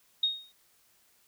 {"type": "tone with exponential decay", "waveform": "sine", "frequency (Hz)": 3729, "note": "A#7", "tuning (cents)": 0, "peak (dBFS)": -21, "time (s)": [0.23, 0.52], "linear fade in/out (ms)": 5, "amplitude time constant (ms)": 62, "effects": ["white hiss -66 dBFS RMS until 1.27 s"]}